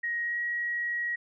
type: tone with pitch glide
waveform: sine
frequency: 1884 to 1903.7 Hz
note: A#6 to A#6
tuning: +18 to +36 cents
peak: -28 dBFS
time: 0.03-1.16 s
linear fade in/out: 10 ms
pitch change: +18 cents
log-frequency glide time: 0.22-0.39 s
effects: none